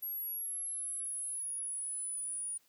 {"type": "linear sweep", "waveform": "sine", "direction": "down", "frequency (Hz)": [11570, 9600], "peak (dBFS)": -36, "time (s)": [0.02, 2.58], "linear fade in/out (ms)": 10, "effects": ["white hiss -70 dBFS RMS until 2.68 s"]}